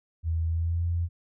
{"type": "tone with pitch glide", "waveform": "sine", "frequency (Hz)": [81.8, 85.42], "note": ["E2", "F2"], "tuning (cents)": [-13, -38], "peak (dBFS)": -24, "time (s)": [0.23, 1.09], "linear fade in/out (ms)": 50, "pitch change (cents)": 75, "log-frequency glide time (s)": [0.47, 0.84], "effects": []}